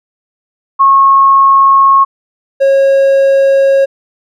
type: tone pair in turn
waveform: sine / triangle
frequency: 1091 / 545.5 Hz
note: C#6 / C#5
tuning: -28 / -28 cents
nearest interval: octave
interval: 1200 cents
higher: first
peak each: -3 dBFS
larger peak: neither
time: 0.79-2.05 / 2.6-3.86 s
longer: neither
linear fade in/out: 20 ms
effects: none